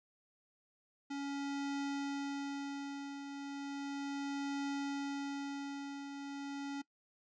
square tone with tremolo, 280.4 Hz, C#4, 20 cents sharp, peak -36 dBFS, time 1.1-6.82 s, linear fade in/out 10 ms, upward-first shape triangle, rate 0.35 Hz, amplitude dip 60%, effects noise-tail reverb RT60 0.1 s tail -21 dB re dry + resampled to 16000 Hz

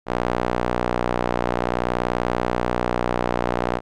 sawtooth tone with band-pass filter, 60.5 Hz, B1, 35 cents flat, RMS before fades -23 dBFS, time 0.06-3.81 s, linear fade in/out 50 ms, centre 760 Hz, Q 0.85, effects none

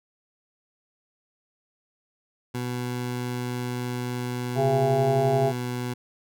20% pulse tone, 123.47 Hz, B2, in tune, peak -23 dBFS, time 2.54-5.94 s, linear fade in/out 10 ms
harmonic tone, 135.1 Hz, C#3, 44 cents flat, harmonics 1 / 3 / 5 / 6, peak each -25 / -24 / -24 / -30 dBFS, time 4.55-5.53 s, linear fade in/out 50 ms
effects none

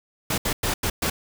pink noise bursts at uneven times, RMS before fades -24 dBFS, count 5, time 0.3-0.38 / 0.45-0.53 / 0.63-0.74 / 0.83-0.9 / 1.02-1.1 s, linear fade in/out 5 ms, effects none

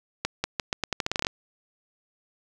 accelerating click train, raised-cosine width 0.2 ms, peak -8 dBFS, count 14, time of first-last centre 0.25-1.268 s, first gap 190 ms, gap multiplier 0.83, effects none

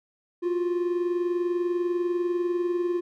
triangle tone pair together, 349.9 / 370 Hz, F4 / F#4, +3 / 0 cents, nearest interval minor second, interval 97 cents, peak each -22 / -31 dBFS, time 0.42-3.01 s, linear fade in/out 20 ms, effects none

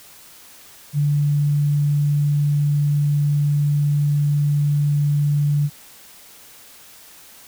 sine tone, 145.7 Hz, D3, 13 cents flat, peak -15 dBFS, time 0.93-5.7 s, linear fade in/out 50 ms, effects white hiss -45 dBFS RMS until 7.47 s

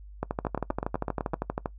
two click trains, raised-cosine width 1 ms, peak -15 / -14 dBFS, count 8 / 19, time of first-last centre 0.45-1.335 / 0.23-1.659 s, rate 7.91 / 12.6 Hz, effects noise-tail reverb RT60 0.1 s tail -21 dB re dry + added 50 Hz sine -43 dBFS peak until 1.78 s

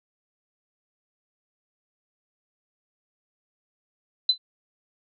sine tone with exponential decay, 4028 Hz, B7, 33 cents sharp, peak -12 dBFS, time 4.29-4.38 s, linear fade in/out 5 ms, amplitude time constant 18 ms, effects none

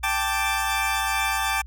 20% pulse chord, G suspended second, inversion none, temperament equal, 784 / 880 / 1174.7 Hz, G5 / A5 / D6, 0 / 0 / 0 cents, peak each -22 dBFS, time 0.03-1.62 s, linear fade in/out 10 ms, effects added 60 Hz sine -37 dBFS peak until 1.66 s

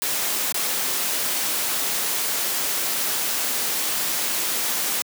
white noise with dropouts, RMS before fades -24 dBFS, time 0.02-5.02 s, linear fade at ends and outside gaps 0 ms, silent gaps 0.522-0.544 s, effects high-pass 200 Hz 12 dB/octave

